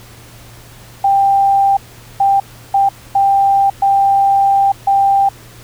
sine tone bursts at uneven times, 790 Hz, G5, 13 cents sharp, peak -8 dBFS, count 6, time 1.04-1.77 / 2.2-2.4 / 2.74-2.89 / 3.15-3.7 / 3.82-4.72 / 4.87-5.29 s, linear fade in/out 5 ms, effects added 117 Hz sine -40 dBFS peak until 5.63 s + pink hiss -40 dBFS RMS until 5.63 s

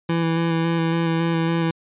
25% pulse tone with vibrato, 165.7 Hz, E3, 9 cents sharp, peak -15 dBFS, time 0.09-1.71 s, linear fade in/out 5 ms, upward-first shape square, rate 3.6 Hz, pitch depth 14 cents each way, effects resampled to 8000 Hz

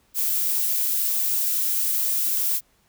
violet noise, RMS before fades -23 dBFS, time 0.14-2.61 s, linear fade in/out 50 ms, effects pink hiss -63 dBFS RMS until 2.88 s

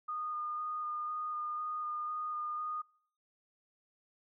sine tone with vibrato, 1224 Hz, D#6, 29 cents flat, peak -35 dBFS, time 0.08-2.82 s, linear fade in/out 10 ms, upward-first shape square, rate 2 Hz, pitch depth 10 cents each way, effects noise-tail reverb RT60 0.6 s tail -24 dB re dry

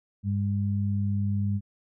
sine tone pair together, 100.5 / 201 Hz, G2 / G3, +44 / +44 cents, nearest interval octave, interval 1200 cents, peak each -25 / -29 dBFS, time 0.23-1.61 s, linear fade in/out 50 ms, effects none

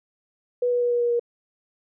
sine tone with pitch steps, 490 / 486.9 / 483.8 / 480.7 / 477.7 / 474.7 Hz, B4 / B4 / B4 / B4 / A#4 / A#4, -14 / -25 / -36 / -47 / +42 / +31 cents, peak -19 dBFS, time 0.62-1.196 s, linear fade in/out 5 ms, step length 96 ms, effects none

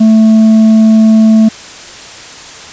sine tone with tanh clipping, 220 Hz, A3, in tune, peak -3 dBFS, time 0-1.49 s, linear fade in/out 10 ms, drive 4 dB, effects white hiss -29 dBFS RMS until 2.72 s + resampled to 16000 Hz

